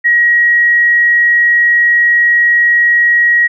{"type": "tone", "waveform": "sine", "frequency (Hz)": 1900, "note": "A#6", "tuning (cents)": 33, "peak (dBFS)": -6, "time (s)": [0.04, 3.48], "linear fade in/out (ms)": 20, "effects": []}